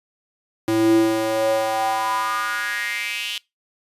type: tone with high-pass filter sweep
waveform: square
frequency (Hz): 110.5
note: A2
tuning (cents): +8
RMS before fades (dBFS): -21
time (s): 0.68-3.38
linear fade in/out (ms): 0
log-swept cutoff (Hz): 260 to 3100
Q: 5.2
effects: noise-tail reverb RT60 0.2 s tail -22 dB re dry + resampled to 32000 Hz